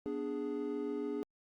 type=chord; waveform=triangle; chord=G# diminished; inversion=first; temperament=equal; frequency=246.9 / 293.7 / 415.3 Hz; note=B3 / D4 / G#4; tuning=0 / 0 / 0 cents; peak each=-40 / -37 / -36 dBFS; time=0.06-1.23 s; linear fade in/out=0 ms; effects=Opus 48 kbps